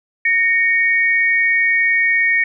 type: tone pair together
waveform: sine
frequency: 1852 / 2235 Hz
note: A#6 / C#7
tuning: -12 / +14 cents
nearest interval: minor third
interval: 326 cents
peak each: -15 dBFS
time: 0.25-2.44 s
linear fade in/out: 5 ms
effects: none